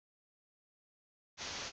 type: low-pass noise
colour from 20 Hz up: white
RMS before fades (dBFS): -43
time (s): 1.37-1.72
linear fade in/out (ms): 50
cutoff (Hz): 6600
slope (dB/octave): 96
effects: none